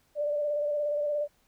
sine tone with vibrato, 589 Hz, D5, 5 cents sharp, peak -26 dBFS, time 0.15-1.28 s, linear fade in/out 50 ms, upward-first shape square, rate 17 Hz, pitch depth 24 cents each way, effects pink hiss -68 dBFS RMS until 1.47 s

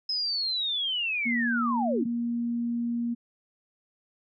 sine linear sweep, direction down, 5150 to 200.8 Hz, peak -26 dBFS, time 0.09-2.06 s, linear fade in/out 5 ms
sine tone, 236.2 Hz, A#3, 23 cents sharp, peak -26 dBFS, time 1.25-3.15 s, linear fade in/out 20 ms
effects none

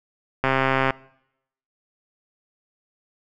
click train, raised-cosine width 0.5 ms, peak -5 dBFS, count 63, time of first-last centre 0.44-0.906 s, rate 133 Hz, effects noise-tail reverb RT60 0.8 s tail -23 dB re dry

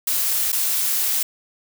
blue noise with dropouts, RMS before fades -21 dBFS, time 0.07-1.23 s, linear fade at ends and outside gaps 5 ms, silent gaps 0.52-0.527 s, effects none

